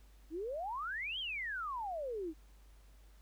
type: exponential two-way sweep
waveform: sine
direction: up then down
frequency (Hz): 298.6 to 3300 to 298.6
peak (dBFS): -37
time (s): 0.3-2.34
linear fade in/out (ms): 50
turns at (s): 1.19
effects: added 50 Hz sine -57 dBFS peak until 3.21 s + pink hiss -69 dBFS RMS until 3.21 s